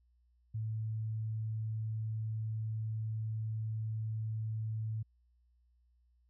sine tone, 110 Hz, A2, in tune, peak -34 dBFS, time 0.54-5.03 s, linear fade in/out 10 ms, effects added 60 Hz sine -67 dBFS peak until 6.29 s

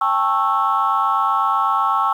sine chord, A dominant seventh, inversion third, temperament just, 792 / 880 / 1100 / 1320 Hz, G5 / A5 / C#6 / E6, +18 / 0 / -14 / +2 cents, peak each -22 / -22 / -18 / -19 dBFS, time 0.01-2.13 s, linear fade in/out 5 ms, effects tanh soft clip ceiling -7 dBFS + 8-bit

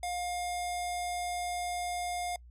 square tone with low-pass filter, 710 Hz, F5, 28 cents sharp, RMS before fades -35 dBFS, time 0.03-2.36 s, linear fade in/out 2 ms, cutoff 9800 Hz, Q 2.2, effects noise-tail reverb RT60 0.1 s tail -26 dB re dry + added 60 Hz sine -50 dBFS peak until 2.5 s

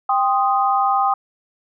sine chord, C minor, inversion second, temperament equal with one note detuned, 790.4 / 1046.5 / 1244.5 Hz, G5 / C6 / Eb6, +14 / 0 / 0 cents, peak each -17 / -23 / -19 dBFS, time 0.09-1.14 s, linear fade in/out 5 ms, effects none

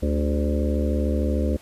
harmonic tone with a mistuned harmonic, 73.42 Hz, D2, in tune, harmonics 1 / 3 / 4 / 5 / 6 / 7 / 8, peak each -22 / -27 / -29 / -33 / -35 / -30 / -34 dBFS, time 0.02-1.57 s, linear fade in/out 10 ms, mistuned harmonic 6, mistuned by -66 cents, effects pink hiss -50 dBFS RMS until 1.61 s + resampled to 32000 Hz

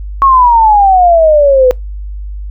sine exponential sweep, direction down, 1108.7 to 496.3 Hz, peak -3 dBFS, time 0.22-1.71 s, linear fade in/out 0 ms, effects noise-tail reverb RT60 0.2 s tail -24 dB re dry + added 50 Hz sine -19 dBFS peak until 2.5 s

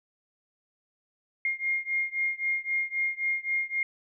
sine beating tone pair, 2127 / 2130.8 Hz, C7 / C7, +28 / +31 cents, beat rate 3.8 Hz, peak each -29 / -30 dBFS, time 1.45-3.83 s, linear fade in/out 2 ms, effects none

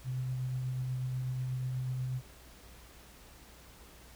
sine tone with tremolo, 128.1 Hz, C3, 36 cents flat, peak -31 dBFS, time 0.04-2.22 s, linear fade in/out 50 ms, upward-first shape triangle, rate 8.2 Hz, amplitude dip 25%, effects added 60 Hz sine -57 dBFS peak until 4.15 s + pink hiss -56 dBFS RMS until 4.15 s

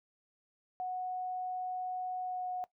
sine tone with pitch glide, 736 to 730.5 Hz, F#5 to F#5, -9 to -22 cents, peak -34 dBFS, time 0.8-2.64 s, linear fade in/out 0 ms, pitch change -13 cents, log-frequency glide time 2.21-2.49 s, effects noise-tail reverb RT60 0.1 s tail -18 dB re dry

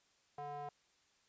square tone with band-pass filter, 145.5 Hz, D3, 16 cents flat, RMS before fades -45 dBFS, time 0.38-0.69 s, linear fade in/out 2 ms, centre 770 Hz, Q 3.5, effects white hiss -73 dBFS RMS until 1.28 s + resampled to 16000 Hz

